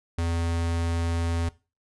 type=tone; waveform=square; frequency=84.1 Hz; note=E2; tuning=35 cents sharp; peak=-25 dBFS; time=0.18-1.49 s; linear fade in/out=5 ms; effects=noise-tail reverb RT60 0.3 s tail -19 dB re dry + resampled to 24000 Hz